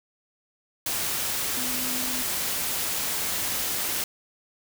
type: tone in noise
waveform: sine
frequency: 252.3 Hz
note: B3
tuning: 37 cents sharp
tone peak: -36 dBFS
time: 1.57-2.22 s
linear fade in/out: 2 ms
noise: white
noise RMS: -28 dBFS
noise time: 0.86-4.04 s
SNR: -11 dB
effects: none